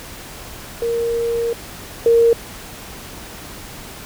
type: tone pair in turn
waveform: sine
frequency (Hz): 466.2 / 464.2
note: A#4 / A#4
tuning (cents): 0 / -7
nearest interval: unison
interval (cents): 7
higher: first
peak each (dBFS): -17 / -9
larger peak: second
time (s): 0.82-1.53 / 2.06-2.33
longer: first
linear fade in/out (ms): 2
effects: pink hiss -35 dBFS RMS until 4.05 s